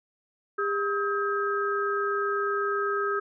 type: tone cluster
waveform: sine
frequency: 403 / 1275 / 1595 Hz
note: G4 / D#6 / G6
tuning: +48 / +42 / +30 cents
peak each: -28 / -28 / -32 dBFS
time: 0.58-3.2 s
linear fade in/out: 10 ms
effects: none